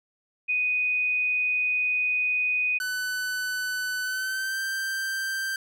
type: tone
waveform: sine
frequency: 2489 Hz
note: D#7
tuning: in tune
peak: -22 dBFS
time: 0.48-2.79 s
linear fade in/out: 20 ms
type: tone with pitch glide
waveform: 45% pulse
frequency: 1500 to 1568.2 Hz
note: F#6 to G6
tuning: +23 to 0 cents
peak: -27 dBFS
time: 2.8-5.56 s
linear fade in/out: 2 ms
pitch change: +77 cents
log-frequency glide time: 4.02-4.6 s
effects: none